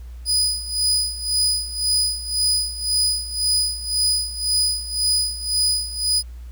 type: tone with tremolo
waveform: 30% pulse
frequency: 4967 Hz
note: D#8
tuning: 4 cents flat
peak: -13 dBFS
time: 0.25-6.23 s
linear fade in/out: 50 ms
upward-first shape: sine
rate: 1.9 Hz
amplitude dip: 80%
effects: added 60 Hz sine -33 dBFS peak until 6.51 s + pink hiss -56 dBFS RMS until 6.51 s